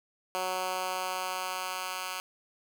10% pulse tone with high-pass filter sweep, 185 Hz, F#3, in tune, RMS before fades -34 dBFS, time 0.35-2.2 s, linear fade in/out 0 ms, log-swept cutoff 560 to 1400 Hz, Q 0.91, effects none

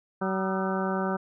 harmonic tone with a mistuned harmonic, 190 Hz, F#3, 46 cents sharp, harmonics 1 / 2 / 3 / 4 / 5 / 6 / 7 / 8, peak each -29 / -32 / -34 / -35 / -36 / -37 / -37 / -38 dBFS, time 0.21-1.17 s, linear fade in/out 10 ms, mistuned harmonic 6, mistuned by +100 cents, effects none

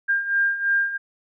sine beating tone pair, 1600 / 1603 Hz, G6 / G6, +35 / +38 cents, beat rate 3 Hz, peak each -25 / -20 dBFS, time 0.08-0.98 s, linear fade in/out 20 ms, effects none

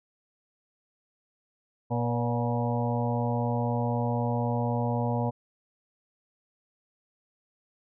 harmonic tone with a mistuned harmonic, 120 Hz, B2, 49 cents flat, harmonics 1 / 2 / 4 / 5 / 6 / 7 / 8, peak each -28 / -31 / -34 / -35 / -36 / -36 / -37 dBFS, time 1.9-5.31 s, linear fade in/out 20 ms, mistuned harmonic 5, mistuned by -47 cents, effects none

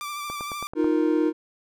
sawtooth tone with vibrato, 1174.7 Hz, D6, in tune, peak -27 dBFS, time 0.01-0.67 s, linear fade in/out 0 ms, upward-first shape sine, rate 13 Hz, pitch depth 29 cents each way
click train, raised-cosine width 1 ms, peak -21 dBFS, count 6, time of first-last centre 0.3-0.844 s, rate 9.19 Hz
triangle chord, Eb suspended second, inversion none, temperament just, 311.1 / 350 / 466.7 Hz, Eb4 / F4 / Bb4, 0 / +4 / +2 cents, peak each -19 / -23 / -25 dBFS, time 0.75-1.33 s, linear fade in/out 50 ms
effects none

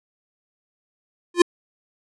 square tone with exponential growth, 349.2 Hz, F4, in tune, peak -7 dBFS, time 1.34-1.42 s, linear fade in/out 5 ms, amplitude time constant 16 ms, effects resampled to 22050 Hz

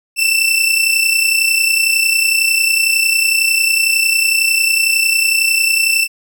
sawtooth tone pair together, 2655 / 2686 Hz, E7 / E7, +12 / +32 cents, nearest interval unison, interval 20 cents, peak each -11 dBFS, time 0.16-6.08 s, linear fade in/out 50 ms, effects none

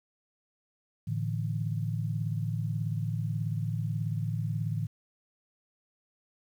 sine chord, A suspended fourth, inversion none, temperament just, 110 / 146.67 / 165 Hz, A2 / D3 / E3, 0 / -2 / +2 cents, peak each -31 / -34 / -35 dBFS, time 1.07-4.87 s, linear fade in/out 10 ms, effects 10-bit

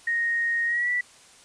sine tone with pitch glide, 1864.7 to 1959.7 Hz, A#6 to B6, 0 to -14 cents, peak -22 dBFS, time 0.07-1.01 s, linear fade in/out 5 ms, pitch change +86 cents, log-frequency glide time 0.66-0.9 s, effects white hiss -52 dBFS RMS until 1.44 s + resampled to 22050 Hz

